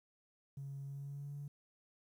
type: tone with pitch glide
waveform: triangle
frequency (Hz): 138.59 to 143.31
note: C#3 to D3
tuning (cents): 0 to -42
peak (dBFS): -39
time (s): 0.57-1.48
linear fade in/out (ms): 5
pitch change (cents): +58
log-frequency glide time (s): 0.85-1.35
effects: tanh soft clip ceiling -40 dBFS + 12-bit